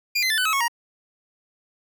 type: tone with pitch steps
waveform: 25% pulse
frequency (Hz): 2400 / 2053 / 1756.9 / 1503.2 / 1286.1 / 1100.4 / 941.5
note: D7 / C7 / A6 / F#6 / E6 / C#6 / A#5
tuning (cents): +37 / -33 / -3 / +27 / -43 / -13 / +17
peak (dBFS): -16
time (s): 0.15-0.682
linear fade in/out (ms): 10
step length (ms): 76
effects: none